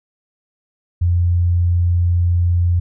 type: tone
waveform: sine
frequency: 87.31 Hz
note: F2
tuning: in tune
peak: -12 dBFS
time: 1.01-2.8 s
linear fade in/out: 10 ms
effects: none